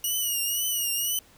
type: tone with vibrato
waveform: 5% pulse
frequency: 2900 Hz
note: F#7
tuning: 35 cents flat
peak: -17 dBFS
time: 0.04-1.19 s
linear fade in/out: 2 ms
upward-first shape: triangle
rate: 2 Hz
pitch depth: 79 cents each way
effects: pink hiss -56 dBFS RMS until 1.37 s